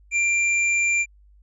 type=tone; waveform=square; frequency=2372 Hz; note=D7; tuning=17 cents sharp; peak=-19 dBFS; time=0.11-1.06 s; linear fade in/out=50 ms; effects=added 50 Hz sine -50 dBFS peak until 1.42 s + resampled to 24000 Hz